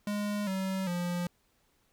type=tone with pitch steps; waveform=square; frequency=206.5 / 190.46 / 175.66 Hz; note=G#3 / G3 / F3; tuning=-10 / -50 / +10 cents; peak=-31 dBFS; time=0.07-1.27 s; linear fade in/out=2 ms; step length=400 ms; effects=pink hiss -71 dBFS RMS until 1.92 s